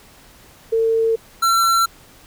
sine / square tone pair in turn, 451.2 / 1352.1 Hz, A4 / E6, +44 / +44 cents, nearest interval octave + perfect fifth, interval 1900 cents, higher second, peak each -14 dBFS, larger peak neither, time 0.72-1.16 / 1.42-1.86 s, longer neither, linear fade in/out 10 ms, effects pink hiss -47 dBFS RMS until 2.26 s

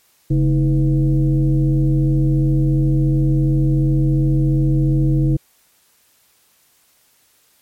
sine tone with frequency modulation, 138.59 Hz, C#3, in tune, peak -12 dBFS, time 0.3-5.37 s, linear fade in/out 10 ms, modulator 180 Hz, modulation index 0.9, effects white hiss -57 dBFS RMS until 7.61 s + MP3 64 kbps

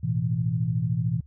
sine chord, A suspended second, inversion none, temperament equal, 110 / 123.47 / 164.81 Hz, A2 / B2 / E3, 0 / 0 / 0 cents, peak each -28 / -26 / -27 dBFS, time 0.03-1.21 s, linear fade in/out 10 ms, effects added 73 Hz sine -47 dBFS peak until 1.26 s

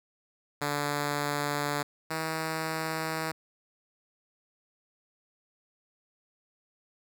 5% pulse tone pair in turn, 145.4 / 159.82 Hz, D3 / D#3, -17 / +47 cents, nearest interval major second, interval 164 cents, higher second, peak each -17 / -19 dBFS, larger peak first, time 0.61-1.83 / 2.1-3.32 s, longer neither, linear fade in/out 10 ms, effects none

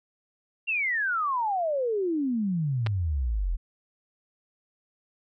sine exponential sweep, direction down, 2794 to 38.96 Hz, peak -24 dBFS, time 0.67-3.57 s, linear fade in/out 20 ms
clicks, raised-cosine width 0.3 ms, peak -16 dBFS, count 2, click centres 2.864 / 2.869 s
effects none

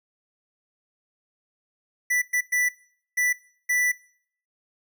square tone bursts at uneven times, 1975.5 Hz, B6, in tune, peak -21 dBFS, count 5, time 2.1-2.22 / 2.33-2.41 / 2.52-2.69 / 3.17-3.33 / 3.69-3.92 s, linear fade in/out 10 ms, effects noise-tail reverb RT60 0.6 s tail -22 dB re dry

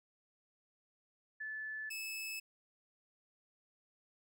sine / sawtooth tone pair in turn, 1739 / 2606 Hz, A6 / E7, -21 / -20 cents, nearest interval perfect fifth, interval 701 cents, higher second, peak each -40 / -37 dBFS, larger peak second, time 1.4-1.9 / 1.9-2.4 s, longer neither, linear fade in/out 10 ms, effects none

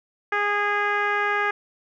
10% pulse tone with low-pass filter, 411.2 Hz, G#4, 17 cents flat, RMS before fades -23 dBFS, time 0.32-1.51 s, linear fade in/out 5 ms, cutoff 1800 Hz, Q 2.1, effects none

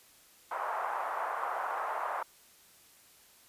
white band-pass noise, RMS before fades -35 dBFS, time 0.51-2.23 s, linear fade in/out 5 ms, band 670 to 1200 Hz, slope 24 dB/octave, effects white hiss -60 dBFS RMS until 3.48 s + resampled to 32000 Hz

